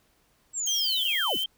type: linear sweep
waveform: sine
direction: down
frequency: 7770 to 56 Hz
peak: -27 dBFS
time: 0.53-1.38 s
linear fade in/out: 50 ms
type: noise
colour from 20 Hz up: violet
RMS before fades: -37 dBFS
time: 0.66-1.44 s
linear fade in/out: 5 ms
type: tone with vibrato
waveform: sine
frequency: 3136 Hz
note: G7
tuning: in tune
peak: -26 dBFS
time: 0.67-1.46 s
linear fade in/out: 5 ms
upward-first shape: sine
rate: 2.6 Hz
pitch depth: 57 cents each way
effects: pink hiss -66 dBFS RMS until 1.57 s